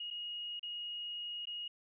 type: tone with dropouts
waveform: sine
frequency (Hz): 2878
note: F#7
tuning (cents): -49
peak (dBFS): -39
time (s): 0-1.68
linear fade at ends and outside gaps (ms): 5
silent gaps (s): 0.104-0.109 / 0.595-0.629 / 1.455-1.47
effects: none